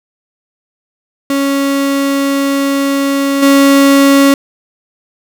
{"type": "tone with level steps", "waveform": "35% pulse", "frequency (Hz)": 277.2, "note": "C#4", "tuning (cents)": 0, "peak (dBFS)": [-9, -3], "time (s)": [1.3, 4.34], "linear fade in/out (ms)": 2, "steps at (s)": 3.42, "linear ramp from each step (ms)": 10, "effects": []}